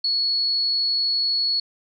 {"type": "tone", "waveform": "sine", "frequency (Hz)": 4376, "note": "C#8", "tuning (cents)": -23, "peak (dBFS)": -19, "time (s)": [0.04, 1.6], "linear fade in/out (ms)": 5, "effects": []}